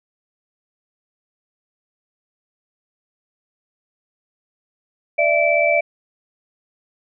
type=tone cluster; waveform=sine; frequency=591 / 668 / 2321 Hz; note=D5 / E5 / D7; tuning=+11 / +23 / -21 cents; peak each=-18 dBFS; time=5.18-5.81 s; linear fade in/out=10 ms; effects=none